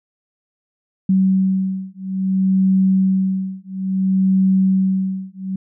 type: beating tone pair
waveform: sine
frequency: 189.7 / 190.29 Hz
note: F#3 / F#3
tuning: +43 / +49 cents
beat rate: 0.59 Hz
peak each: -17 dBFS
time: 1.09-5.56 s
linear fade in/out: 5 ms
effects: none